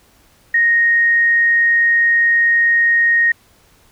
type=tone; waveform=sine; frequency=1864.7 Hz; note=A#6; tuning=in tune; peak=-10 dBFS; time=0.54-3.32 s; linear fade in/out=5 ms; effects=pink hiss -52 dBFS RMS until 3.91 s